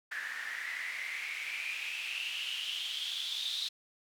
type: noise with band-pass filter sweep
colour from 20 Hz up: white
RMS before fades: -38 dBFS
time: 0.11-3.69 s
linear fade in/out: 10 ms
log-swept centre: 1700 to 3800 Hz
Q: 8.6
effects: none